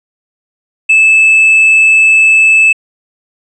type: tone with hard clipping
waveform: sine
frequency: 2619 Hz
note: E7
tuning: 12 cents flat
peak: -4 dBFS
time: 0.89-2.73 s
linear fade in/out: 10 ms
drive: 2 dB
effects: resampled to 24000 Hz